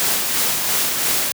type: noise with tremolo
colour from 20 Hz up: white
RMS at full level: -18 dBFS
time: 0-1.32 s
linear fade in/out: 0 ms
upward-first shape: sine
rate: 2.9 Hz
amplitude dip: 35%
effects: high-pass 100 Hz 12 dB/octave